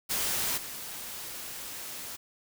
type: noise with level steps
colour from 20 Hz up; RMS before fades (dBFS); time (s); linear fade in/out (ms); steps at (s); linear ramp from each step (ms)
white; -30 / -40; 0.09-2.17; 20; 0.57; 10
effects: none